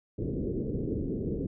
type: low-pass noise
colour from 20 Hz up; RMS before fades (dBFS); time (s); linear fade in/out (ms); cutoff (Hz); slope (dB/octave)
white; -32; 0.18-1.47; 5; 440; 48
effects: none